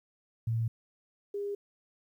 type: tone pair in turn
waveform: sine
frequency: 114 / 405.1 Hz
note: A#2 / G#4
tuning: -38 / -43 cents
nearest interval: octave + minor seventh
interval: 2195 cents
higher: second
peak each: -27 / -32 dBFS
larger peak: first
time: 0.47-0.68 / 1.34-1.55 s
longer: neither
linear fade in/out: 5 ms
effects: 11-bit